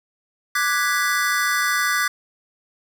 square chord, G# half-diminished seventh, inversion second, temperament equal, 1174.7 / 1480 / 1661.2 / 1975.5 Hz, D6 / F#6 / G#6 / B6, 0 / 0 / 0 / 0 cents, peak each -25 dBFS, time 0.55-2.08 s, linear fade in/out 5 ms, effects none

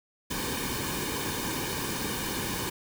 pink noise with comb filter, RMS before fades -32 dBFS, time 0.3-2.7 s, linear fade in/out 10 ms, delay 1.5 ms, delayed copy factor -0.7, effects none

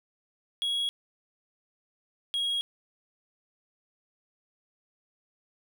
triangle tone pair in turn, 3322 / 3295 Hz, G#7 / G#7, 0 / -14 cents, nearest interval unison, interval 14 cents, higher first, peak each -25 dBFS, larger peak neither, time 0.62-0.89 / 2.34-2.61 s, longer neither, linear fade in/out 0 ms, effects none

